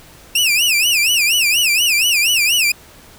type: tone with vibrato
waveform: sawtooth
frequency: 2637 Hz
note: E7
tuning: in tune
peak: -9 dBFS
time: 0.35-2.72 s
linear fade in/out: 5 ms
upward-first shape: sine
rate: 4.2 Hz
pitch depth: 210 cents each way
effects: pink hiss -43 dBFS RMS until 3.18 s